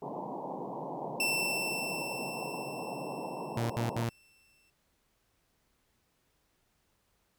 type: band-pass noise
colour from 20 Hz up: white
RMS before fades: -39 dBFS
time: 0.02-4.04 s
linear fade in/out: 2 ms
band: 130 to 1000 Hz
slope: 96 dB/octave
type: tone with exponential decay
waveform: sawtooth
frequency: 2682 Hz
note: E7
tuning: 29 cents sharp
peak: -24 dBFS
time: 1.2-4.7 s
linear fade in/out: 2 ms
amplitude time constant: 760 ms
type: tone bursts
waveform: sawtooth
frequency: 116.54 Hz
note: A#2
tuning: in tune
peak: -26 dBFS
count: 3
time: 3.57-4.092 s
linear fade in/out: 0 ms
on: 130 ms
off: 66 ms
effects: pink hiss -74 dBFS RMS until 7.38 s